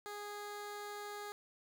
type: tone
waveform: 15% pulse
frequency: 413 Hz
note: G#4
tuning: 10 cents flat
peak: -37 dBFS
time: 0.06-1.32 s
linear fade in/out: 0 ms
effects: none